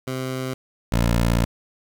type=tone pair in turn; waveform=15% pulse; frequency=130 / 57.91 Hz; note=C3 / A#1; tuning=-11 / -11 cents; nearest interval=octave + major second; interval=1400 cents; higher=first; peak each=-19 / -11 dBFS; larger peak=second; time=0.07-0.54 / 0.92-1.45 s; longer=second; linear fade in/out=5 ms; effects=8-bit